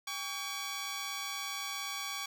10% pulse tone pair together, 800.4 / 1132 Hz, G5 / C#6, +36 / +36 cents, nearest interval tritone, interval 600 cents, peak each -35 / -29 dBFS, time 0.07-2.26 s, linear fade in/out 5 ms, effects none

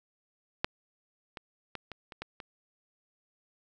clicks, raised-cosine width 0.3 ms, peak -10 / -24 / -21 / -25 / -28 / -21 / -26 dBFS, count 7, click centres 0.645 / 1.372 / 1.753 / 1.917 / 2.122 / 2.22 / 2.402 s, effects none

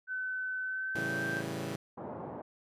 sine tone with pitch glide, 1516 to 1566.7 Hz, F#6 to G6, +42 to -1 cents, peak -33 dBFS, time 0.07-1.43 s, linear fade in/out 50 ms, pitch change +57 cents, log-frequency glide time 0.62-1.26 s
15% pulse chord, A dominant seventh, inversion none, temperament equal with one note detuned, 110 / 138.59 / 164.81 / 193.41 Hz, A2 / C#3 / E3 / G3, 0 / 0 / 0 / -23 cents, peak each -36 / -34 / -34 / -36 dBFS, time 0.95-1.76 s, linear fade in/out 5 ms
white band-pass noise, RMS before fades -42 dBFS, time 1.97-2.42 s, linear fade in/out 10 ms, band 100 to 860 Hz, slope 24 dB/octave
effects resampled to 32000 Hz

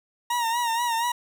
40% pulse tone with vibrato, 938 Hz, A#5, 11 cents sharp, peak -22 dBFS, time 0.3-1.12 s, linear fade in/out 5 ms, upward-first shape sine, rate 4.2 Hz, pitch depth 63 cents each way, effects none

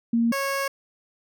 sine / 15% pulse tone pair in turn, 232.2 / 549.7 Hz, A#3 / C#5, -7 / -15 cents, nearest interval octave + minor third, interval 1492 cents, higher second, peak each -18 dBFS, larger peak neither, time 0.13-0.32 / 0.32-0.68 s, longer second, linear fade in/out 5 ms, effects none

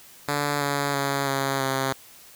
5% pulse tone with pitch steps, 144.8 / 142.07 / 139.38 / 136.75 / 134.17 Hz, D3 / C#3 / C#3 / C#3 / C3, -24 / +43 / +10 / -23 / +44 cents, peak -12 dBFS, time 0.28-1.93 s, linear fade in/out 5 ms, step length 330 ms, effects white hiss -49 dBFS RMS until 2.35 s

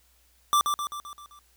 square tone with echo, 1174.7 Hz, D6, in tune, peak -19 dBFS, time 0.53-0.61 s, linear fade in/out 0 ms, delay 130 ms, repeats 6, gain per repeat -5 dB, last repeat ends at 1.39 s, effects added 60 Hz sine -64 dBFS peak until 1.56 s + white hiss -64 dBFS RMS until 1.56 s

